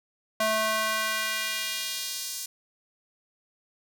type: tone with high-pass filter sweep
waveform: square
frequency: 218.1 Hz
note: A3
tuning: 15 cents flat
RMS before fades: -29 dBFS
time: 0.4-2.46 s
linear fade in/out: 5 ms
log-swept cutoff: 650 to 6300 Hz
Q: 1.1
effects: none